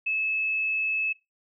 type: tone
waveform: sine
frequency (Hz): 2600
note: E7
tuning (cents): -24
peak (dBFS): -24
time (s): 0.06-1.13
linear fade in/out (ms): 10
effects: noise-tail reverb RT60 0.2 s tail -18 dB re dry